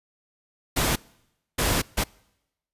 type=noise bursts at uneven times; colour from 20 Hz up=pink; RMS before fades=-23 dBFS; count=3; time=0.76-0.96 / 1.58-1.82 / 1.97-2.04 s; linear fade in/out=10 ms; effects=noise-tail reverb RT60 0.9 s tail -25 dB re dry + resampled to 32000 Hz